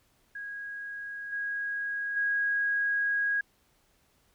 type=tone with level steps; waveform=sine; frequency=1646 Hz; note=G#6; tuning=16 cents flat; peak=-36 / -30 / -25 dBFS; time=0.35-3.41 s; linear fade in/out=5 ms; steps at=1.32 / 2.16 s; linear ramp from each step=10 ms; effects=pink hiss -68 dBFS RMS until 4.34 s